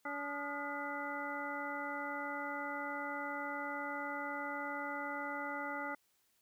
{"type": "harmonic tone with a mistuned harmonic", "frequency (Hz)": 286.1, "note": "D4", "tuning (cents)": -45, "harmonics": [1, 2, 3, 4, 5, 7], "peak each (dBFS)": [-46, -46, -44, -46, -44, -45], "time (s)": [0.05, 5.95], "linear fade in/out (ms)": 5, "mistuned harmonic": 4, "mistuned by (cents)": 120, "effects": ["white hiss -75 dBFS RMS until 6.41 s"]}